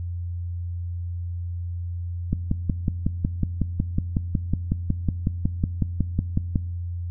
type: click train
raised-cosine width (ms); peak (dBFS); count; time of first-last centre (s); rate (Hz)
5; -8; 24; 2.33-6.558; 5.44
effects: noise-tail reverb RT60 0.8 s tail -21 dB re dry + added 87 Hz sine -27 dBFS peak until 7.1 s